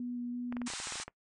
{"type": "tone with vibrato", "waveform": "sine", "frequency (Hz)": 243.4, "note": "B3", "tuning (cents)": -25, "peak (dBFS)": -35, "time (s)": [0, 0.68], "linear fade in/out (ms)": 2, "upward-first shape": "square", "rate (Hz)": 3, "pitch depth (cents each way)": 8}
{"type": "clicks", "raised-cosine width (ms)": 0.5, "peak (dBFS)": -27, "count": 11, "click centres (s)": [0.525, 0.568, 0.617, 0.702, 0.736, 0.801, 0.872, 0.923, 0.956, 1, 1.08]}
{"type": "band-pass noise", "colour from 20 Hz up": "white", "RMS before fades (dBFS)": -41, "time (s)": [0.66, 1.04], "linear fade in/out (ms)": 10, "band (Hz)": [750, 9100], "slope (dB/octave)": 96}
{"effects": ["noise-tail reverb RT60 0.1 s tail -21 dB re dry"]}